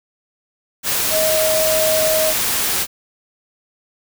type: tone in noise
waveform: sine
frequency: 630 Hz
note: D#5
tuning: 21 cents sharp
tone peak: -16 dBFS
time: 1.1-2.34 s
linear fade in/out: 50 ms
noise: white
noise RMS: -19 dBFS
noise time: 0.83-2.87 s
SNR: 0 dB
effects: none